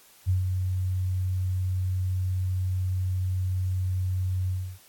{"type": "tone with ADSR envelope", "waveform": "sine", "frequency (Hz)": 92.5, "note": "F#2", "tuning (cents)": 0, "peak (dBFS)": -19, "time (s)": [0.26, 4.79], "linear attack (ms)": 32, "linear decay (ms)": 130, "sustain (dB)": -5, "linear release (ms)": 290, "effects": ["white hiss -55 dBFS RMS until 4.88 s", "AAC 64 kbps"]}